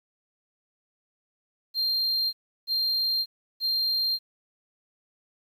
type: tone bursts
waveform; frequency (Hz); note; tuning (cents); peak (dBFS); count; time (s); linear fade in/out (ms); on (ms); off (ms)
triangle; 4186; C8; 0; -22; 3; 1.74-4.19; 50; 590; 340
effects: 10-bit